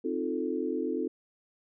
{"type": "chord", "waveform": "sine", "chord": "F dominant seventh", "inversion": "second", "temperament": "equal with one note detuned", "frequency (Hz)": [261.6, 311.1, 351.7, 440], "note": ["C4", "Eb4", "F4", "A4"], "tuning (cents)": [0, 0, 12, 0], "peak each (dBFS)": -34, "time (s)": [0.04, 1.08], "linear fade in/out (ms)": 10, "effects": []}